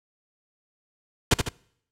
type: noise with echo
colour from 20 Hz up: pink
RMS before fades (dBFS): -17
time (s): 1.31-1.34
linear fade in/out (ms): 5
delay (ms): 75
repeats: 2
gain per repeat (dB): -6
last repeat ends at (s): 1.49
effects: noise-tail reverb RT60 0.7 s tail -24 dB re dry + low-pass 9000 Hz 12 dB/octave